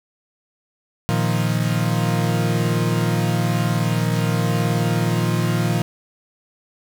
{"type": "chord", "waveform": "40% pulse", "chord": "Bb suspended fourth", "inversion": "none", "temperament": "equal", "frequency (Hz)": [116.54, 155.56, 174.61], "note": ["Bb2", "Eb3", "F3"], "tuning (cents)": [0, 0, 0], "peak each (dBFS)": [-20, -22, -22], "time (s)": [1.09, 5.82], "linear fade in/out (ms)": 0, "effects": []}